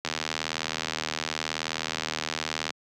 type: click train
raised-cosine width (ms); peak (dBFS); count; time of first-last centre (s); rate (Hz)
0.2; -10; 211; 0.05-2.705; 79.1
effects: high-pass 150 Hz 12 dB/octave